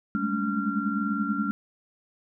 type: tone cluster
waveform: sine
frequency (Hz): 197.6 / 208.8 / 218.3 / 284.1 / 1377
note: G3 / G#3 / A3 / C#4 / F6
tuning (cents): +14 / +10 / -13 / +43 / -25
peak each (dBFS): -31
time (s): 0.15-1.51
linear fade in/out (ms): 0
effects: none

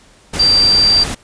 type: tone in noise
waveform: sine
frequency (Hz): 4699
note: D8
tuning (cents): 0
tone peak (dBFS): -8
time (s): 0.39-1.04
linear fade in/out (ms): 10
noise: pink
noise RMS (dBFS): -22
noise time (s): 0.33-1.15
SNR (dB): +11
effects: pink hiss -47 dBFS RMS until 1.23 s + resampled to 22050 Hz

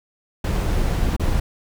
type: noise with dropouts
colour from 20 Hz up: brown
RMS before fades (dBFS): -20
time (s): 0.44-1.4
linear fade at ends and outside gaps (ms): 5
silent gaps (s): 1.165-1.196
effects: none

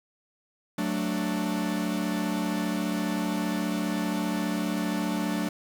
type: chord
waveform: 45% pulse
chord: D major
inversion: first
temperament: equal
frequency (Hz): 185 / 220 / 293.7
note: F#3 / A3 / D4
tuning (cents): 0 / 0 / 0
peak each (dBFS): -31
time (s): 0.78-5.49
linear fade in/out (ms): 5
effects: 8-bit

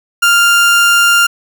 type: tone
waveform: 30% pulse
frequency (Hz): 1396.9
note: F6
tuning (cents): 0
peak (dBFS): -4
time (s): 0.22-1.27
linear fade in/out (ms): 10
effects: none

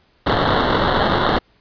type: noise with sample-and-hold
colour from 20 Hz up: blue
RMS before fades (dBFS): -17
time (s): 0.26-1.39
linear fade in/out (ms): 10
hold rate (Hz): 2450
effects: pink hiss -58 dBFS RMS until 1.6 s + resampled to 11025 Hz

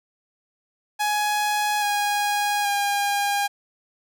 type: tone with pitch steps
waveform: sawtooth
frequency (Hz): 837 / 823.1 / 809.4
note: G#5 / G#5 / G#5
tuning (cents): +13 / -16 / -45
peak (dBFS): -17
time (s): 0.99-3.48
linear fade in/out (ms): 20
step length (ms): 830
effects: none

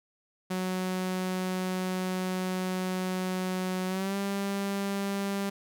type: tone with pitch glide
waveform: sawtooth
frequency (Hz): 185 to 198.28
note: F#3 to G3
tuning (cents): 0 to +20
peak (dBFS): -25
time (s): 0.5-5.5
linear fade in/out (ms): 10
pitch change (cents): +120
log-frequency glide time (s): 3.87-4.16
effects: none

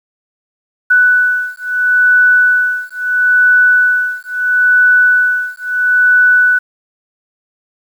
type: beating tone pair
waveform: sine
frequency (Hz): 1487 / 1487.75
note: F#6 / F#6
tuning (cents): +8 / +9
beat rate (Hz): 0.75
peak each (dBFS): -11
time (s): 0.9-6.59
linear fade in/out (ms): 10
effects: 7-bit

